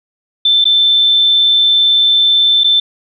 sine tone with dropouts, 3541 Hz, A7, 10 cents sharp, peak -7 dBFS, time 0.45-2.8 s, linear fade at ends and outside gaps 5 ms, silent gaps 0.643-0.653 / 2.636-2.643 s, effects none

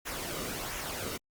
pink noise with flanger, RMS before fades -37 dBFS, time 0.05-1.18 s, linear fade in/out 20 ms, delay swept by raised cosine 0.22 to 1.22 ms, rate 1.4 Hz, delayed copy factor -0.5, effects Opus 48 kbps

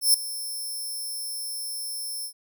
5% pulse tone with ADSR envelope, 5340 Hz, E8, 22 cents sharp, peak -8 dBFS, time 0.01-2.33 s, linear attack 130 ms, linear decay 4 ms, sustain -17 dB, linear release 84 ms, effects none

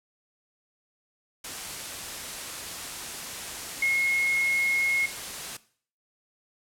sine tone in noise, 2162 Hz, C#7, 44 cents flat, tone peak -21 dBFS, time 3.82-5.06 s, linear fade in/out 5 ms, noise white, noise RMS -36 dBFS, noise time 1.44-5.57 s, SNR +12 dB, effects noise-tail reverb RT60 0.5 s tail -18 dB re dry + low-pass 11000 Hz 12 dB/octave

